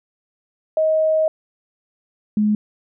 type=tone pair in turn; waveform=sine; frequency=630 / 210.9 Hz; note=D#5 / G#3; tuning=+21 / +27 cents; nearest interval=octave + perfect fifth; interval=1894 cents; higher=first; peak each=-14 dBFS; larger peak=neither; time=0.77-1.28 / 2.37-2.55 s; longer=first; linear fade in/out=2 ms; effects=none